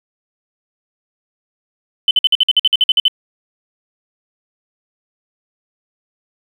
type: tone bursts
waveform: triangle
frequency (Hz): 3038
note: F#7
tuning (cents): +45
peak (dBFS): -4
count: 13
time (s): 2.08-3.081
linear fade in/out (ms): 2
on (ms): 29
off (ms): 52
effects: tanh soft clip ceiling -6 dBFS